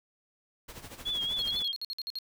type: noise with tremolo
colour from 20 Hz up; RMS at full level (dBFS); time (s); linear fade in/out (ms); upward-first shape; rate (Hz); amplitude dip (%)
pink; -43; 0.68-1.63; 10; sine; 13; 70
type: tone with vibrato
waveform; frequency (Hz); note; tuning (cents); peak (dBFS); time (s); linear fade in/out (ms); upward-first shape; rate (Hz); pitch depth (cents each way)
sine; 3348; G#7; +13; -29; 1.05-1.73; 20; triangle; 4.2; 74
type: tone bursts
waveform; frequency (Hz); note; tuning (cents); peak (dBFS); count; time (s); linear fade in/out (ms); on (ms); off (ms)
triangle; 4275; C8; +36; -32; 10; 1.39-2.187; 0; 32; 53
effects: none